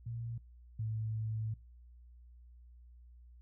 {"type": "tone pair in turn", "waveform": "sine", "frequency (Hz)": [116.54, 110], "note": ["A#2", "A2"], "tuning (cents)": [0, 0], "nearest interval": "minor second", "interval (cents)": 100, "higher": "first", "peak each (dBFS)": [-38, -34], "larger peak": "second", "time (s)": [[0.06, 0.38], [0.79, 1.54]], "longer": "second", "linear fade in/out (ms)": 5, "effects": ["noise-tail reverb RT60 0.3 s tail -23 dB re dry", "added 60 Hz sine -54 dBFS peak until 3.41 s"]}